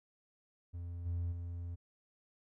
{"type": "tone with level steps", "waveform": "triangle", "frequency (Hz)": 86.5, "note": "F2", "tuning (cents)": -16, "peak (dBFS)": [-38, -31, -37], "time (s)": [0.73, 1.76], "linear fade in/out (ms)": 20, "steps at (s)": [1.05, 1.31], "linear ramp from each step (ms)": 20, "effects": ["tanh soft clip ceiling -28 dBFS"]}